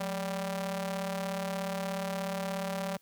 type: ring-modulated tone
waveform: sawtooth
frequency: 198.7 Hz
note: G3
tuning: 24 cents sharp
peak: -25 dBFS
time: 0-2.97 s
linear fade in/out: 5 ms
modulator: 379 Hz
effects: white hiss -66 dBFS RMS until 3.01 s + high-pass 80 Hz 12 dB/octave